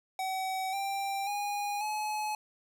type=tone with pitch steps; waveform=square; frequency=758 / 787.9 / 819 / 851.3 Hz; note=F#5 / G5 / G#5 / G#5; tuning=+42 / +9 / -24 / +43 cents; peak=-32 dBFS; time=0.19-2.35 s; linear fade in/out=2 ms; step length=540 ms; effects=none